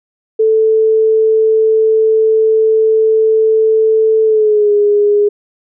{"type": "tone with pitch glide", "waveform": "sine", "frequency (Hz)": [440, 412.9], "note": ["A4", "G#4"], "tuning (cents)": [0, -10], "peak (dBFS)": -7, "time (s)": [0.39, 5.29], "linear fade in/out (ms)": 10, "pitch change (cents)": -110, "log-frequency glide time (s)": [4.24, 4.72], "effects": []}